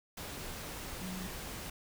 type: tone in noise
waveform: sine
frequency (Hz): 185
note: F#3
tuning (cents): 0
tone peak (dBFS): -40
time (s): 1.01-1.27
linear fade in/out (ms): 5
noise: pink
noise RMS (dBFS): -43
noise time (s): 0.17-1.7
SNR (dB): 0
effects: none